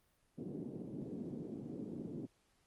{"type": "band-pass noise", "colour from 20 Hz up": "white", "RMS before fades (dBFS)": -45, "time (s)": [0.37, 2.27], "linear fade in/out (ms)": 20, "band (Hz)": [140, 340], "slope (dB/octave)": 24, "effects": ["pink hiss -75 dBFS RMS until 2.66 s", "Opus 32 kbps"]}